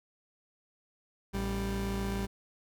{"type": "tone pair together", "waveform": "30% pulse", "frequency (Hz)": [55.91, 196], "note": ["A1", "G3"], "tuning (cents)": [28, 0], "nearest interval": "octave + minor seventh", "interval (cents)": 2172, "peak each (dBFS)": [-32, -31], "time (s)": [1.33, 2.27], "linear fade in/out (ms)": 20, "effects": []}